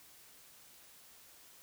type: silence
effects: white hiss -59 dBFS RMS until 1.62 s